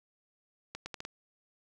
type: accelerating click train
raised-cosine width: 0.2 ms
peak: -22 dBFS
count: 5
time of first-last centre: 0.75-1.051 s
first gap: 110 ms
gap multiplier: 0.75
effects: none